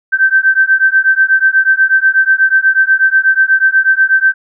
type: beating tone pair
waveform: sine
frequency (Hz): 1549 / 1557.2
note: G6 / G6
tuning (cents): -21 / -12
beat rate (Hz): 8.2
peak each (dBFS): -10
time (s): 0.12-4.34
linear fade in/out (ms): 20
effects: none